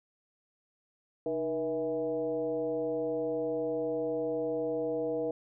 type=tone with frequency modulation; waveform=sine; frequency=480 Hz; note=B4; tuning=49 cents flat; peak=-29 dBFS; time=1.26-5.31 s; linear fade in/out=2 ms; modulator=172 Hz; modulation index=0.96; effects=none